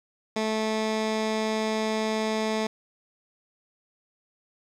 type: tone with low-pass filter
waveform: 15% pulse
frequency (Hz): 218.3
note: A3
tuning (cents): -13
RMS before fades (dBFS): -27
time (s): 0.36-2.67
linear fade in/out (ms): 5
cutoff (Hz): 5900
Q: 1.1
effects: 9-bit